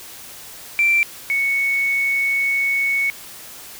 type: tone pair in turn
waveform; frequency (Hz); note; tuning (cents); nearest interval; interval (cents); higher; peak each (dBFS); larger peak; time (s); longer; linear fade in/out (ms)
sine; 2349 / 2217; D7 / C#7; 0 / 0; minor second; 100; first; -12 / -16; first; 0.79-1.03 / 1.3-3.1; second; 0
effects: tanh soft clip ceiling -8 dBFS + white hiss -38 dBFS RMS until 3.79 s